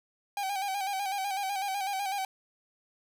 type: tone with vibrato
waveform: 45% pulse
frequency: 786 Hz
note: G5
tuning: 4 cents sharp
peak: -30 dBFS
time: 0.37-2.25 s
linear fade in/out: 2 ms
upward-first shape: square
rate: 8 Hz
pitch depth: 50 cents each way
effects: none